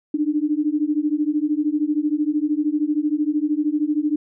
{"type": "beating tone pair", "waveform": "sine", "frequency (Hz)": [293.7, 306.7], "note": ["D4", "D#4"], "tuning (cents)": [0, -25], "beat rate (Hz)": 13, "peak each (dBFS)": -21, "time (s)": [0.14, 4.16], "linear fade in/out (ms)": 5, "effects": []}